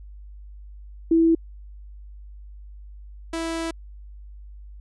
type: tone pair in turn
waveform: sine / sawtooth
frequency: 329.1 / 329.1 Hz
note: E4 / E4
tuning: -3 / -3 cents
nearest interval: unison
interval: 0 cents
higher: neither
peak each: -14 / -22 dBFS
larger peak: first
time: 1.11-1.35 / 3.33-3.71 s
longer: second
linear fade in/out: 5 ms
effects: added 50 Hz sine -39 dBFS peak until 4.8 s + resampled to 24000 Hz